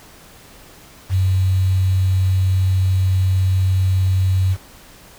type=tone with quantisation; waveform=sine; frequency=93.9 Hz; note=F#2; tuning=26 cents sharp; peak=-13 dBFS; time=1.09-4.57 s; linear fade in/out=50 ms; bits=6; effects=pink hiss -44 dBFS RMS until 5.18 s